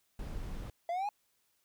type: noise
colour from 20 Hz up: brown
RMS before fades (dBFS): -40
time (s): 0.19-0.7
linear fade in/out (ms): 2
type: exponential sweep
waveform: triangle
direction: up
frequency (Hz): 669 to 846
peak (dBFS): -30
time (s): 0.89-1.09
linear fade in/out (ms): 2
effects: white hiss -75 dBFS RMS until 1.64 s